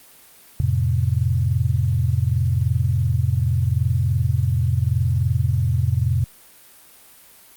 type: chord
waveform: sine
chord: F major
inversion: none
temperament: equal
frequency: 87.31 / 110 / 130.81 Hz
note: F2 / A2 / C3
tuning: 0 / 0 / 0 cents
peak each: -21 dBFS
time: 0.6-6.24 s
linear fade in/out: 0 ms
effects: white hiss -48 dBFS RMS until 7.56 s + Opus 32 kbps